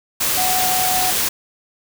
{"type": "tone in noise", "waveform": "sine", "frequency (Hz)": 740, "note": "F#5", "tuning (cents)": 0, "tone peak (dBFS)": -20, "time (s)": [0.37, 1.11], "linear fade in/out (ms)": 10, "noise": "white", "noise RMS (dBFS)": -19, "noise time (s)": [0.2, 1.29], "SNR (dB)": -4, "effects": []}